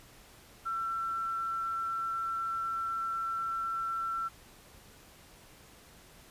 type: tone with amplitude modulation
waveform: sine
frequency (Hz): 1346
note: E6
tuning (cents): +36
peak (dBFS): -30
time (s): 0.65-4.29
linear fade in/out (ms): 20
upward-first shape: sine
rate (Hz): 216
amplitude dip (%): 25
effects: pink hiss -56 dBFS RMS until 6.3 s + resampled to 32000 Hz